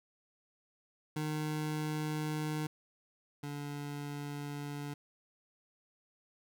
25% pulse tone pair in turn, 153.2 / 144.6 Hz, D#3 / D3, -27 / -27 cents, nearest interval minor second, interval 100 cents, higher first, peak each -30 / -35 dBFS, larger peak first, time 1.16-2.67 / 3.43-4.94 s, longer neither, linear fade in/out 5 ms, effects none

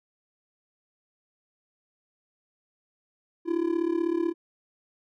triangle tone with amplitude modulation, 337.6 Hz, E4, 41 cents sharp, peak -18 dBFS, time 3.45-4.34 s, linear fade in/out 50 ms, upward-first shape sine, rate 36 Hz, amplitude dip 85%, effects none

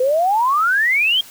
sine exponential sweep, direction up, 493.9 to 3266 Hz, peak -13 dBFS, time 0-1.21 s, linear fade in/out 5 ms, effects white hiss -41 dBFS RMS until 1.3 s

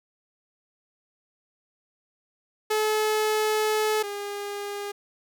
sawtooth tone pair in turn, 430 / 406.8 Hz, A4 / G#4, -40 / -36 cents, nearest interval minor second, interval 96 cents, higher first, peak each -18 / -27 dBFS, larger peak first, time 2.7-4.03 / 4.03-4.92 s, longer first, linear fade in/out 10 ms, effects none

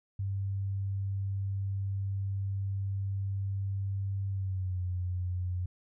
sine tone with pitch glide, 98 to 90.39 Hz, G2 to F#2, 0 to -40 cents, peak -30 dBFS, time 0.19-5.66 s, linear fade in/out 5 ms, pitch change -140 cents, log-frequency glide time 4.29-4.83 s, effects none

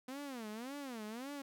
sawtooth tone with vibrato, 246.9 Hz, B3, in tune, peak -39 dBFS, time 0.08-1.42 s, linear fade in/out 5 ms, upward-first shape sine, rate 1.8 Hz, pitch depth 270 cents each way, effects none

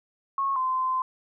sine tone pair in turn, 1094 / 1033.8 Hz, C#6 / C6, -23 / -21 cents, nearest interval minor second, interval 98 cents, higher first, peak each -23 dBFS, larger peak neither, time 0.38-0.56 / 0.56-1.02 s, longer second, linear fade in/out 2 ms, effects none

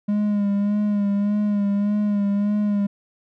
triangle tone with vibrato, 204.8 Hz, G#3, 24 cents flat, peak -16 dBFS, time 0.08-2.87 s, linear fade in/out 10 ms, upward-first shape sine, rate 1.7 Hz, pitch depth 35 cents each way, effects none

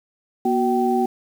sine tone cluster, 240.5 / 370 / 772 Hz, B3 / F#4 / G5, -46 / 0 / -27 cents, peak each -21 dBFS, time 0.45-1.06 s, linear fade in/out 5 ms, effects 7-bit

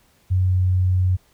sine tone with pitch glide, 92.5 to 91.97 Hz, F#2 to F#2, 0 to -10 cents, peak -15 dBFS, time 0.3-1.17 s, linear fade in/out 20 ms, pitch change -10 cents, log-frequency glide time 0.46-0.53 s, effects pink hiss -59 dBFS RMS until 1.33 s

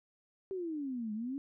sine exponential two-way sweep, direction down then up, 392 to 207.7 to 285.3 Hz, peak -35 dBFS, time 0.51-1.38 s, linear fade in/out 0 ms, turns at 1.13 s, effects none

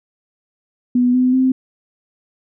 sine tone with pitch steps, 246.9 / 253.3 / 259.8 Hz, B3 / B3 / C4, 0 / +44 / -12 cents, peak -11 dBFS, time 0.95-1.52 s, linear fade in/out 5 ms, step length 190 ms, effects none

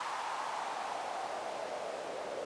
white noise with band-pass filter sweep, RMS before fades -39 dBFS, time 0-2.45 s, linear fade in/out 5 ms, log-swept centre 990 to 530 Hz, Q 3.5, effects resampled to 22050 Hz

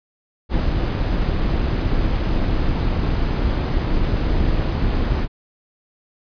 brown noise with amplitude modulation, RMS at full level -17 dBFS, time 0.49-5.28 s, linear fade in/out 50 ms, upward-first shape sine, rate 287 Hz, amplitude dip 45%, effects resampled to 11025 Hz

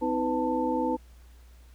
sine tone cluster, 255.7 / 318.8 / 498.9 / 888 Hz, C4 / D#4 / B4 / A5, -40 / +42 / +17 / +16 cents, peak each -30 dBFS, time 0.01-0.97 s, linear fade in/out 20 ms, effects added 60 Hz sine -49 dBFS peak until 1.74 s + pink hiss -62 dBFS RMS until 1.74 s

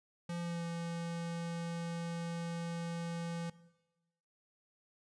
square tone with pitch glide, 171.8 to 168.95 Hz, F3 to E3, -28 to +43 cents, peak -38 dBFS, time 0.29-3.5 s, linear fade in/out 5 ms, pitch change -29 cents, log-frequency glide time 0.4-0.64 s, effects noise-tail reverb RT60 1.0 s tail -18 dB re dry + resampled to 22050 Hz

